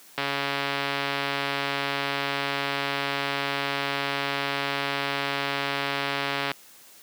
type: click train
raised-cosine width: 0.3 ms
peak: -10 dBFS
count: 888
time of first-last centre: 0.18-6.516 s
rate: 140 Hz
effects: white hiss -51 dBFS RMS until 7.02 s + high-pass 150 Hz 12 dB/octave